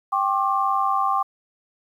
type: chord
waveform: sine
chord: G suspended fourth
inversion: none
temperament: equal with one note detuned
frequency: 784 / 1074.1 / 1174.7 Hz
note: G5 / C6 / D6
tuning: 0 / +45 / 0 cents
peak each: -23 dBFS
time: 0.12-1.23 s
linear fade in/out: 10 ms
effects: 9-bit